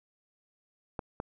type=clicks; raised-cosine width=1 ms; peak=-20 dBFS; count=2; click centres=0.992 / 1.201 s; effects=none